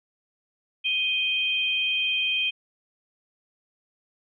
sine tone pair together, 2495 / 3161 Hz, D#7 / G7, +4 / +14 cents, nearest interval major third, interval 410 cents, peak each -25 dBFS, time 0.84-2.51 s, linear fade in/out 20 ms, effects none

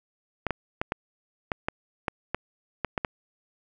clicks, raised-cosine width 0.5 ms, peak -11 dBFS, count 11, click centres 0.467 / 0.507 / 0.815 / 0.921 / 1.518 / 1.685 / 2.082 / 2.346 / 2.847 / 2.978 / 3.048 s, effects none

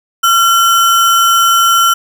sine tone with sample-and-hold, 1367 Hz, F6, 37 cents flat, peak -6 dBFS, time 0.23-1.94 s, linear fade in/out 10 ms, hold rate 4410 Hz, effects none

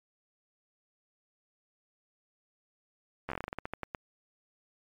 slowing click train, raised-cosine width 0.5 ms, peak -20 dBFS, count 15, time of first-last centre 3.29-3.948 s, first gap 12 ms, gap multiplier 1.19, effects MP3 96 kbps

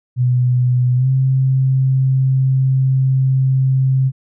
sine tone with pitch glide, 124.8 to 132.22 Hz, B2 to C3, +19 to +19 cents, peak -11 dBFS, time 0.16-4.12 s, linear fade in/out 50 ms, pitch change +100 cents, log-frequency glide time 0.96-1.08 s, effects none

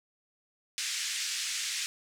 white band-pass noise, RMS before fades -34 dBFS, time 0.78-1.86 s, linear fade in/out 0 ms, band 1800 to 7700 Hz, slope 24 dB/octave, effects none

